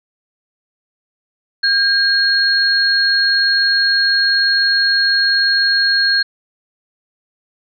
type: tone pair together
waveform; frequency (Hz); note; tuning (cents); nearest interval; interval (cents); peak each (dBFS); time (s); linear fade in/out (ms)
sine; 1607 / 4286; G6 / C8; +43 / +41; octave + perfect fourth; 1698; -14; 1.63-6.23; 10
effects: none